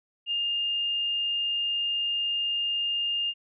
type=tone; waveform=sine; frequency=2818 Hz; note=F7; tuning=15 cents sharp; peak=-25 dBFS; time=0.26-3.34 s; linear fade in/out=50 ms; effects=none